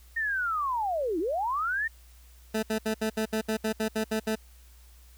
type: linear two-way sweep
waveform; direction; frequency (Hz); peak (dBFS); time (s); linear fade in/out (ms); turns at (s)
sine; down then up; 1854 to 303.6 to 1854; -26; 0.16-1.88; 10; 1.19
type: tone bursts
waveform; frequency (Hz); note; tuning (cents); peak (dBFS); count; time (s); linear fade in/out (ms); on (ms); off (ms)
20% pulse; 218.8; A3; -9; -21; 12; 2.54-4.356; 10; 89; 68
effects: added 60 Hz sine -51 dBFS peak until 5.17 s + white hiss -60 dBFS RMS until 5.17 s